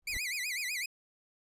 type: noise with exponential growth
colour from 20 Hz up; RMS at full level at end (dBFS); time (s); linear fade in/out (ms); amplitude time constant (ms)
brown; -38; 0.02-0.17; 2; 31
type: tone with vibrato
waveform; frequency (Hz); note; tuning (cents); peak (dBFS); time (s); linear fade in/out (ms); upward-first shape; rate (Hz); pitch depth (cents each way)
sawtooth; 2217; C#7; 0; -30; 0.07-0.86; 5; sine; 8; 220
effects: resampled to 32000 Hz